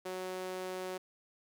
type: tone with high-pass filter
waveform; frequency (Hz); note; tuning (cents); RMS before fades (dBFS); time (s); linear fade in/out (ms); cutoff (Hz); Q
sawtooth; 185; F#3; 0; -40; 0.05-0.98; 10; 420; 2
effects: none